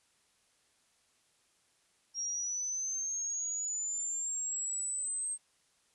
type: linear sweep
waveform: sine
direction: up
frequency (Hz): 5588 to 8372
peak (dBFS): -33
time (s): 2.14-5.38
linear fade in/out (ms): 50
effects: white hiss -71 dBFS RMS until 5.94 s + resampled to 24000 Hz